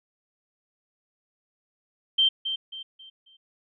sine tone with echo, 3136 Hz, G7, in tune, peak -17 dBFS, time 2.18-2.29 s, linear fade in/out 10 ms, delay 270 ms, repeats 4, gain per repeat -9 dB, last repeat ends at 3.37 s, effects none

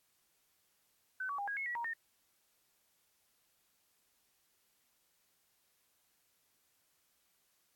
sine tone with pitch steps, 1519 / 1134 / 807 / 1643 / 2179 / 1930 / 940 / 1830 Hz, F#6 / C#6 / G#5 / G#6 / C#7 / B6 / A#5 / A#6, +45 / +39 / -50 / -19 / -30 / -40 / +14 / -32 cents, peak -36 dBFS, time 1.2-1.936 s, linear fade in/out 5 ms, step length 92 ms, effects white hiss -75 dBFS RMS until 7.75 s + AAC 64 kbps

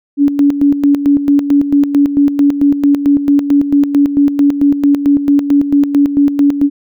sine tone with tremolo, 284.5 Hz, C#4, 45 cents sharp, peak -5 dBFS, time 0.17-6.7 s, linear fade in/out 50 ms, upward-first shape square, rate 4.5 Hz, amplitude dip 65%, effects none

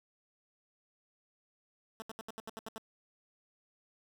10% pulse tone bursts, 221.9 Hz, A3, 15 cents sharp, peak -33 dBFS, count 9, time 2-2.781 s, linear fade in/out 0 ms, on 21 ms, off 74 ms, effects none

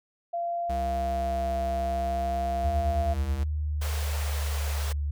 sine tone with vibrato, 686 Hz, F5, 31 cents flat, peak -27 dBFS, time 0.33-3.14 s, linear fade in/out 10 ms, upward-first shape triangle, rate 0.6 Hz, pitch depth 13 cents each way
square tone, 66.8 Hz, C2, 36 cents sharp, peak -31 dBFS, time 0.69-3.44 s, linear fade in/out 10 ms
sine tone with pitch glide, 76.1 to 72.66 Hz, D#2 to D2, -38 to -18 cents, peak -26 dBFS, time 2.64-5.11 s, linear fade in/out 5 ms, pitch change -80 cents, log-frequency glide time 3.38-4.48 s
pink high-pass noise, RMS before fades -38 dBFS, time 3.81-4.93 s, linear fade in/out 10 ms, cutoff 420 Hz, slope 96 dB/octave
effects none

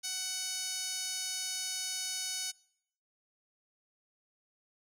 10% pulse tone with band-pass filter, 746 Hz, F#5, 14 cents sharp, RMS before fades -37 dBFS, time 0.03-2.52 s, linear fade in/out 20 ms, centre 7100 Hz, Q 6.4, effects noise-tail reverb RT60 0.7 s tail -25 dB re dry

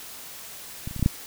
clicks, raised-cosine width 5 ms, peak -19 / -26 / -21 / -20 / -9 / -6 dBFS, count 6, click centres 0.875 / 0.911 / 0.963 / 0.995 / 1.027 / 1.061 s, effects white hiss -41 dBFS RMS until 1.26 s

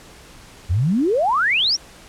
sine exponential sweep, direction up, 77.78 to 5920 Hz, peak -15 dBFS, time 0.69-1.77 s, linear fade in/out 20 ms, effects pink hiss -44 dBFS RMS until 2.08 s + low-pass 10000 Hz 12 dB/octave

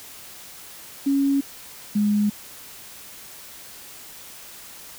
sine tone pair in turn, 277.2 / 207.7 Hz, C#4 / G#3, 0 / 0 cents, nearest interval perfect fourth, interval 500 cents, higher first, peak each -17 dBFS, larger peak neither, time 1.06-1.41 / 1.95-2.3 s, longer neither, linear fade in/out 10 ms, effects white hiss -42 dBFS RMS until 4.98 s

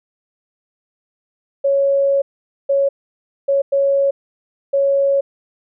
sine tone bursts at uneven times, 554.4 Hz, C#5, in tune, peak -12 dBFS, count 5, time 1.64-2.22 / 2.69-2.89 / 3.48-3.62 / 3.72-4.11 / 4.73-5.21 s, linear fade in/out 10 ms, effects none

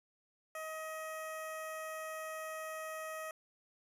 15% pulse tone with notch filter, 632 Hz, D#5, 27 cents sharp, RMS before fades -43 dBFS, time 0.55-3.31 s, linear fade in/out 2 ms, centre 4100 Hz, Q 0.78, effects resampled to 32000 Hz

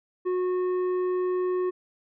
triangle tone with tanh clipping, 364.9 Hz, F#4, 24 cents flat, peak -25 dBFS, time 0.25-1.71 s, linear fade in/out 20 ms, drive 12 dB, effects none

